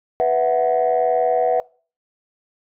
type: chord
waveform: sine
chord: B suspended fourth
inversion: none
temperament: equal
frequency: 493.9 / 659.3 / 740 Hz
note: B4 / E5 / F#5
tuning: 0 / 0 / 0 cents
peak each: -18 dBFS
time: 0.2-1.6 s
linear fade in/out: 0 ms
effects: noise-tail reverb RT60 0.4 s tail -24 dB re dry + tanh soft clip ceiling -9 dBFS

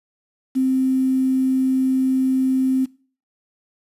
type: tone with quantisation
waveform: sine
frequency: 261.6 Hz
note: C4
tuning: in tune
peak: -15 dBFS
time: 0.55-2.86 s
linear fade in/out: 20 ms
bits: 7
effects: noise-tail reverb RT60 0.4 s tail -20 dB re dry + resampled to 32000 Hz

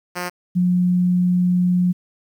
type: tone pair in turn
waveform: 5% pulse / sine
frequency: 178.2 / 179.34 Hz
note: F3 / F3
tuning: +35 / +46 cents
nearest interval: unison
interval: 11 cents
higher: second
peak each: -13 / -14 dBFS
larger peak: first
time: 0.15-0.3 / 0.55-1.93 s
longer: second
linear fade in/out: 20 ms
effects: 9-bit

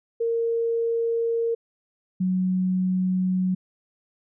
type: tone pair in turn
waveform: sine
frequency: 461.6 / 184.89 Hz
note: A#4 / F#3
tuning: -17 / -1 cents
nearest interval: octave + major third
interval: 1584 cents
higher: first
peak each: -21 / -20 dBFS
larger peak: second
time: 0.2-1.55 / 2.2-3.55 s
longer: neither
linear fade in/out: 10 ms
effects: none

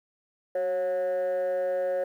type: tone with frequency modulation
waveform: sine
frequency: 547 Hz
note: C#5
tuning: 23 cents flat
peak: -22 dBFS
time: 0.55-2.04 s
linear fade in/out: 5 ms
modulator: 174 Hz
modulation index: 0.43
effects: tanh soft clip ceiling -24 dBFS + 10-bit

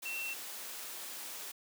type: tone in noise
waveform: sine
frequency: 2704 Hz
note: E7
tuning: 43 cents sharp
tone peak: -37 dBFS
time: 0.05-0.34 s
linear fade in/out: 10 ms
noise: white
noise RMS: -44 dBFS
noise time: 0.02-1.52 s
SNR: +4 dB
effects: high-pass 300 Hz 12 dB/octave

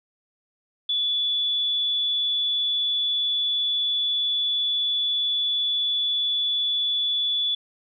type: tone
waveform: sine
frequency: 3443 Hz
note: A7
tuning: 38 cents flat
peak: -21 dBFS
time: 0.89-7.55 s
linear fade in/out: 5 ms
effects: none

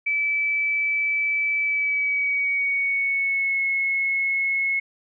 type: tone with pitch glide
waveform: sine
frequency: 2308 to 2182 Hz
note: D7 to C#7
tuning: -31 to -28 cents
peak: -20 dBFS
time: 0.06-4.8 s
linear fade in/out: 10 ms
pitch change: -97 cents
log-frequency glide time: 1.61-3.63 s
effects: none

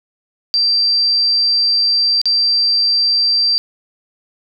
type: tone with dropouts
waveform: sine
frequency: 4699 Hz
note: D8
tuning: in tune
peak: -11 dBFS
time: 0.54-3.58 s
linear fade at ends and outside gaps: 0 ms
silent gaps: 2.215-2.256 s
effects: none

